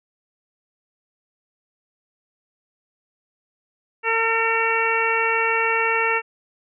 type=harmonic tone; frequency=453.2 Hz; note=A#4; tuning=49 cents flat; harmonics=1 / 2 / 3 / 4 / 5 / 6; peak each=-25 / -25 / -25 / -25 / -25 / -25 dBFS; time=4.03-6.22 s; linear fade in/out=50 ms; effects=none